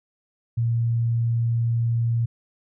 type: tone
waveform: sine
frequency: 116.54 Hz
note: A#2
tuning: in tune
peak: -19 dBFS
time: 0.57-2.26 s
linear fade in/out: 10 ms
effects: none